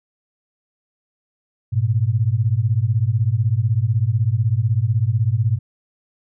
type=beating tone pair; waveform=sine; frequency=103.83 / 119.83 Hz; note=G#2 / A#2; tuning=0 / +48 cents; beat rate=16 Hz; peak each=-18 dBFS; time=1.72-5.59 s; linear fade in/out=20 ms; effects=none